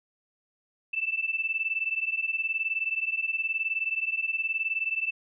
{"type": "beating tone pair", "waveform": "sine", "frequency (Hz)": [2637, 2656], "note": ["E7", "E7"], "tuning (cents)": [0, 12], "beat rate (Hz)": 19, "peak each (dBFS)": [-30, -29], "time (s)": [0.93, 5.11], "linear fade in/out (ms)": 10, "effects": []}